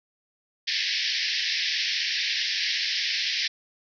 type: band-pass noise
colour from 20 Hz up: white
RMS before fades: -27 dBFS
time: 0.67-3.48 s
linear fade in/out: 10 ms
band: 1700 to 5500 Hz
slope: 96 dB/octave
effects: none